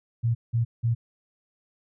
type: tone bursts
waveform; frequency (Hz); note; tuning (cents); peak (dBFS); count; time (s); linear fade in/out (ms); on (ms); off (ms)
sine; 116.54; A#2; 0; -20; 3; 0.23-0.95; 20; 120; 180
effects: none